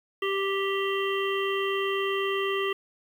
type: harmonic tone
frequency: 392 Hz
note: G4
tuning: in tune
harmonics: 1 / 3 / 5 / 7 / 8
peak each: -27 / -32 / -34 / -35 / -36 dBFS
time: 0.22-2.73 s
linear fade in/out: 5 ms
effects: 9-bit